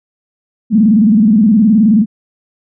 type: tone with vibrato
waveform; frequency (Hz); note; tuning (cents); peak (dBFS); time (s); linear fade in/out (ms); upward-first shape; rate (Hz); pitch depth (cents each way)
sine; 214.6; A3; -43; -5; 0.7-2.06; 50; square; 19; 120
effects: none